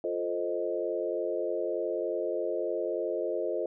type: chord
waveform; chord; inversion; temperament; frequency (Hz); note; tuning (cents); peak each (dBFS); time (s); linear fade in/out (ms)
sine; F dominant seventh; none; equal; 349.2 / 440 / 523.3 / 622.3; F4 / A4 / C5 / Eb5; 0 / 0 / 0 / 0; -34; 0.04-3.66; 2
effects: none